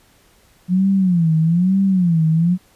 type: tone with vibrato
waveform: sine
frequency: 176.1 Hz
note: F3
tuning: 15 cents sharp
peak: -12 dBFS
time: 0.68-2.58 s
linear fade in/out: 50 ms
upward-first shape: sine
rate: 1.1 Hz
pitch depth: 180 cents each way
effects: pink hiss -54 dBFS RMS until 2.75 s + resampled to 32000 Hz